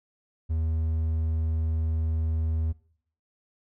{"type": "tone", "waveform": "triangle", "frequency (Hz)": 80, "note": "D#2", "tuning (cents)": 49, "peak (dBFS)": -22, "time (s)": [0.49, 2.73], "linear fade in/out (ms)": 20, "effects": ["noise-tail reverb RT60 0.6 s tail -21 dB re dry"]}